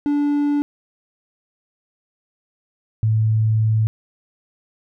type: tone pair in turn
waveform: triangle / sine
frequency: 290 / 109.83 Hz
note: D4 / A2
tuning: -22 / -3 cents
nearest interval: octave + perfect fourth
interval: 1681 cents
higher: first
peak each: -14 dBFS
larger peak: neither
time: 0.06-0.62 / 3.03-3.87 s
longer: second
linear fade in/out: 0 ms
effects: none